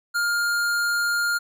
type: tone with hard clipping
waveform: sine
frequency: 1409 Hz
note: F6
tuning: 15 cents sharp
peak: -22 dBFS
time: 0.14-1.39 s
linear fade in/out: 20 ms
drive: 18 dB
effects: none